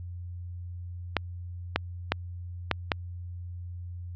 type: clicks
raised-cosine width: 0.3 ms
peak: -6 dBFS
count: 5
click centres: 1.167 / 1.76 / 2.12 / 2.713 / 2.918 s
effects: added 88 Hz sine -36 dBFS peak until 4.15 s + low-pass 4000 Hz 12 dB/octave